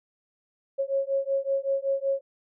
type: beating tone pair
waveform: sine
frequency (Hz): 544 / 549.3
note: C#5 / C#5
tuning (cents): -33 / -16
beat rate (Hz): 5.3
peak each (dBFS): -27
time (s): 0.78-2.21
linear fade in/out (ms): 20
effects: none